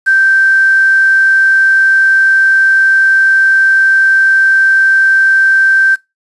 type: tone with quantisation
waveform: sine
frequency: 1563 Hz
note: G6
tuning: 6 cents flat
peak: -5 dBFS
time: 0.06-5.96 s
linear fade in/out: 20 ms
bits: 5
effects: noise-tail reverb RT60 0.2 s tail -20 dB re dry + resampled to 24000 Hz